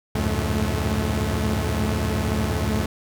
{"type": "tone cluster", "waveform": "sawtooth", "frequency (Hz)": [72.6, 89.2, 106.1, 114.5, 215.5], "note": ["D2", "F2", "G#2", "A#2", "A3"], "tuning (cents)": [-19, 37, 38, -31, -36], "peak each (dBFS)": [-22, -23, -26, -27, -23], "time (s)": [0.15, 2.86], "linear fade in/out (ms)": 5, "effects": []}